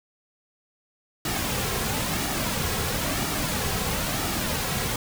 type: noise with flanger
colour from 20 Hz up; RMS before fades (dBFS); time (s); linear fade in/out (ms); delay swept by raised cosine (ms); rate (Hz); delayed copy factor
pink; -27; 1.25-4.96; 2; 1.9 to 3.4; 1; -0.5
effects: none